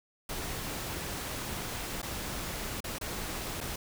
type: noise with dropouts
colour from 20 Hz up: pink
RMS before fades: -37 dBFS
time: 0.29-3.76 s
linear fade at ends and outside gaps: 5 ms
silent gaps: 2.018-2.028 / 2.805-2.841 / 2.985-3.011 / 3.606-3.61 s
effects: none